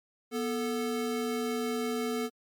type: tone pair together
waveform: square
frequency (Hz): 243.8 / 440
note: B3 / A4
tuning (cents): -22 / 0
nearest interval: minor seventh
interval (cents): 1022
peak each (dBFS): -33 / -33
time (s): 0.31-2.3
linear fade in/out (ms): 50
effects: MP3 96 kbps